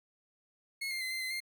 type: tone with pitch steps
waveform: 30% pulse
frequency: 2174 / 2110 / 2049 / 2080 / 2049 / 2111 Hz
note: C#7 / C7 / C7 / C7 / C7 / C7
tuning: -34 / +14 / -37 / -11 / -37 / +15 cents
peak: -32 dBFS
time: 0.81-1.404 s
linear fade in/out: 10 ms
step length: 99 ms
effects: none